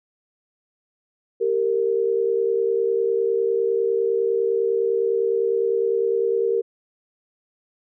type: tone pair together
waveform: sine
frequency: 392 / 461.9 Hz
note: G4 / A#4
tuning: 0 / -16 cents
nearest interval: minor third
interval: 284 cents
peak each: -22 / -20 dBFS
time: 1.4-6.62 s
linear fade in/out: 20 ms
effects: none